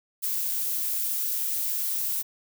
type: noise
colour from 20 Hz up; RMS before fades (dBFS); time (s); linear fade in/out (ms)
violet; -28; 0.22-2.23; 20
effects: none